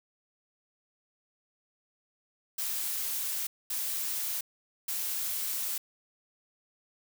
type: noise bursts at uneven times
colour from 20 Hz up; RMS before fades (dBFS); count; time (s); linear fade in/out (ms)
blue; -33; 3; 2.58-3.47 / 3.7-4.41 / 4.88-5.78; 5
effects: none